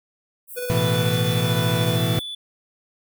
white high-pass noise, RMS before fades -37 dBFS, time 0.47-2.23 s, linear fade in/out 50 ms, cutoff 8200 Hz, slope 96 dB/octave
square tone with tremolo, 493.9 Hz, B4, in tune, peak -26 dBFS, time 0.56-1.97 s, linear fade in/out 20 ms, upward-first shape square, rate 16 Hz, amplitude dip 30%
40% pulse chord, A suspended second, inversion none, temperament equal, 110 / 123.47 / 164.81 Hz, A2 / B2 / E3, 0 / 0 / 0 cents, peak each -23 dBFS, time 0.7-2.19 s, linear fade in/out 0 ms
triangle tone, 3467 Hz, A7, 26 cents flat, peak -28 dBFS, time 0.77-2.35 s, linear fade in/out 5 ms
effects none

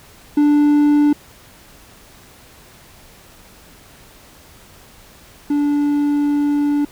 triangle tone pair in turn, 293.7 / 290.5 Hz, D4 / D4, 0 / -19 cents, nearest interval unison, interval 19 cents, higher first, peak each -8 / -12 dBFS, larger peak first, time 0.37-1.13 / 5.5-6.85 s, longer second, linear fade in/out 5 ms, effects pink hiss -45 dBFS RMS until 6.91 s

